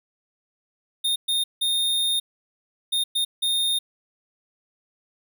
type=tone bursts at uneven times; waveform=square; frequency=3664 Hz; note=A#7; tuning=31 cents flat; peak=-21 dBFS; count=6; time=1.04-1.16 / 1.28-1.44 / 1.61-2.2 / 2.92-3.04 / 3.15-3.25 / 3.42-3.79 s; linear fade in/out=10 ms; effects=none